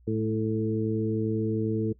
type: harmonic tone with a mistuned harmonic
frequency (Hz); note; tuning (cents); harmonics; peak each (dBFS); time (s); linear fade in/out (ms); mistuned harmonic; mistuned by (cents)
110; A2; 0; 1 / 2 / 3 / 4; -30 / -30 / -30 / -30; 0.07-1.93; 10; 2; -20
effects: noise-tail reverb RT60 0.1 s tail -20 dB re dry + added 60 Hz sine -54 dBFS peak until 1.99 s